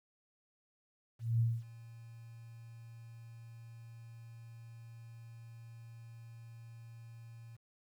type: tone with ADSR envelope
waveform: sine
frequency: 115.5 Hz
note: A#2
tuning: 16 cents flat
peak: -26 dBFS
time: 1.19-7.57 s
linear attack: 210 ms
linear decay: 230 ms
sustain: -23 dB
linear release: 16 ms
effects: 11-bit